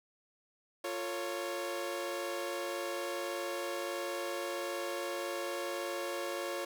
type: chord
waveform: sawtooth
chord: F augmented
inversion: none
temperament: equal with one note detuned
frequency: 349.2 / 450.8 / 554.4 Hz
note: F4 / A4 / C#5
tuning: 0 / +42 / 0 cents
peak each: -36 / -40 / -34 dBFS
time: 0.84-6.65 s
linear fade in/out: 5 ms
effects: none